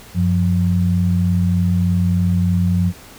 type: tone pair together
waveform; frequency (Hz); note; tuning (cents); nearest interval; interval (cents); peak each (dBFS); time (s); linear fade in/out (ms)
sine; 93.8 / 177.07; F#2 / F3; +24 / +24; major seventh; 1100; -16; 0.14-2.93; 50
effects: pink hiss -41 dBFS RMS until 3.18 s